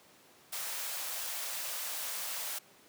white high-pass noise, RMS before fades -38 dBFS, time 0.52-2.59 s, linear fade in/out 10 ms, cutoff 490 Hz, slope 48 dB/octave, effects pink hiss -60 dBFS RMS until 2.88 s + high-pass 200 Hz 12 dB/octave

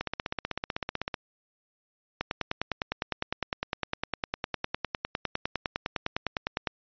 two click trains, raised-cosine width 0.3 ms, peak -12 / -14 dBFS, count 45 / 19, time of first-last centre 2.21-6.672 / 0.01-1.142 s, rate 9.86 / 15.9 Hz, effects resampled to 11025 Hz

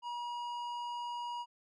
sine tone with tanh clipping, 959 Hz, A#5, 49 cents sharp, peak -39 dBFS, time 0.02-1.46 s, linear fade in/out 50 ms, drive 11 dB, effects none

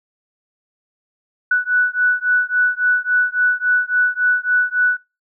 sine beating tone pair, 1480 / 1483.6 Hz, F#6 / F#6, 0 / +4 cents, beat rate 3.6 Hz, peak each -17 dBFS, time 1.51-4.97 s, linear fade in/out 5 ms, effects noise-tail reverb RT60 0.3 s tail -26 dB re dry

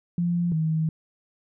sine tone pair in turn, 173.2 / 158.81 Hz, F3 / D#3, -14 / +36 cents, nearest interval major second, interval 150 cents, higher first, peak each -21 dBFS, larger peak neither, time 0.18-0.52 / 0.52-0.89 s, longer second, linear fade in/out 2 ms, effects none

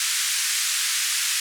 white band-pass noise, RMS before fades -24 dBFS, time 0-1.4 s, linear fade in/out 2 ms, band 1500 to 9700 Hz, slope 24 dB/octave, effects none

